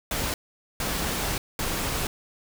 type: noise bursts at uneven times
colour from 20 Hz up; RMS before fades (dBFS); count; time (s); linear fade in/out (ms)
pink; -28; 3; 0.11-0.34 / 0.8-1.38 / 1.59-2.07; 2
effects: none